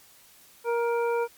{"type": "harmonic tone", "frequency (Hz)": 470, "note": "A#4", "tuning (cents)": 14, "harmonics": [1, 2, 3, 5], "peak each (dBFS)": [-24, -30, -36, -40], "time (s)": [0.64, 1.28], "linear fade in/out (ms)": 50, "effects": ["white hiss -55 dBFS RMS until 1.37 s", "MP3 96 kbps"]}